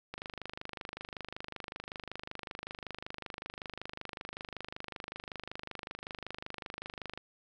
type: click train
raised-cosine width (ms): 0.3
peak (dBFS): -24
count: 179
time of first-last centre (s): 0.14-7.176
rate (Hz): 25.3
effects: none